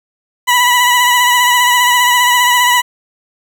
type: tone with vibrato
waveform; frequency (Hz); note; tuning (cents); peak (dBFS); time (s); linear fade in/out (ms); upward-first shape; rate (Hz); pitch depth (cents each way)
20% pulse; 982; B5; -10; -3; 0.47-2.82; 20; triangle; 15; 39
effects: 7-bit